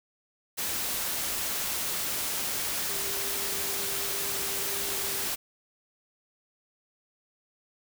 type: tone in noise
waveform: sine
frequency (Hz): 395.6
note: G4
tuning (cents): +16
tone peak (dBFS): -42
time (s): 2.88-5.26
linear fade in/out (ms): 20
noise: white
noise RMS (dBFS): -31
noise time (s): 0.57-5.36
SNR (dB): -14
effects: none